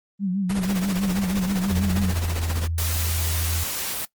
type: tone with vibrato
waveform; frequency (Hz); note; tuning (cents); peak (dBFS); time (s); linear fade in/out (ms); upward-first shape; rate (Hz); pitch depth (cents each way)
sine; 190; F#3; +46; -21; 0.19-2.14; 50; sine; 6.2; 94
type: noise with tremolo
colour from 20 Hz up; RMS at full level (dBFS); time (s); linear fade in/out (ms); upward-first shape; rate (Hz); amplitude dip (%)
pink; -28; 0.49-2.68; 10; triangle; 15; 75
type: tone with pitch glide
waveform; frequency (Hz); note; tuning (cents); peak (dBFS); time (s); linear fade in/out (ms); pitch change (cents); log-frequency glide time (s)
sine; 85 to 82.29; F2 to E2; -46 to -2; -23; 1.69-3.64; 10; -56; 2.16-2.46
type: noise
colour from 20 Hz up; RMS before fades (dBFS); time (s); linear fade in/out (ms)
white; -28; 2.78-4.05; 2
effects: noise-tail reverb RT60 0.1 s tail -21 dB re dry + Opus 32 kbps